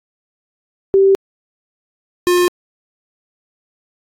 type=tone pair in turn; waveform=sine / square; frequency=389.2 / 355.7 Hz; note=G4 / F4; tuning=-12 / +32 cents; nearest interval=major second; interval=156 cents; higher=first; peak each=-7 / -11 dBFS; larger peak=first; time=0.94-1.15 / 2.27-2.48 s; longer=neither; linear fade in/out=0 ms; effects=AAC 64 kbps